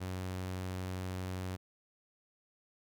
sawtooth tone, 92.5 Hz, F#2, in tune, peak -33 dBFS, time 0-1.57 s, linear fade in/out 20 ms, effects none

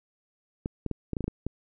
clicks, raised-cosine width 3 ms, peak -17 dBFS, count 9, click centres 0.659 / 0.863 / 0.913 / 1.133 / 1.168 / 1.207 / 1.242 / 1.28 / 1.466 s, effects none

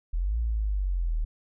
sine linear two-way sweep, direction up then down, 37.61 to 58.27 to 37.61 Hz, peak -24 dBFS, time 0.13-1.25 s, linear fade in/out 10 ms, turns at 0.38 s, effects none

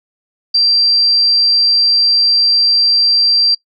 sine tone, 4713 Hz, D8, 5 cents sharp, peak -8 dBFS, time 0.54-3.55 s, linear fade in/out 10 ms, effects noise-tail reverb RT60 0.1 s tail -20 dB re dry

